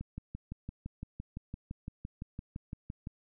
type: click train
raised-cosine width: 5 ms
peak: -27 dBFS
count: 19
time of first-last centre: 0.01-3.071 s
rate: 5.88 Hz
effects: none